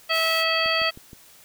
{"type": "harmonic tone", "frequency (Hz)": 650, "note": "E5", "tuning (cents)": -24, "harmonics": [1, 2, 3, 4, 5, 7], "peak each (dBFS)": [-27, -27, -27, -27, -27, -27], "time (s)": [0.09, 0.91], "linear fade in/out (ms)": 20}
{"type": "high-pass noise", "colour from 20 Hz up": "white", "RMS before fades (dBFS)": -36, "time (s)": [0.11, 0.45], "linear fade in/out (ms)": 50, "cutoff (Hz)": 360, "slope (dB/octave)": 96}
{"type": "click train", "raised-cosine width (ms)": 3, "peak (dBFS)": -29, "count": 4, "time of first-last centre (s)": [0.66, 1.132], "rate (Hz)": 6.36}
{"effects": ["white hiss -51 dBFS RMS until 1.44 s"]}